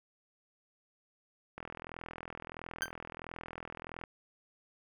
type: click train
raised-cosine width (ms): 0.5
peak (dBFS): -27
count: 103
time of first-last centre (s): 1.58-4.038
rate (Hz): 41.5
type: tone with exponential decay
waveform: 40% pulse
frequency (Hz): 1563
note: G6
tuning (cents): -6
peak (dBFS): -25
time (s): 2.82-2.91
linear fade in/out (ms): 0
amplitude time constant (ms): 18
effects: none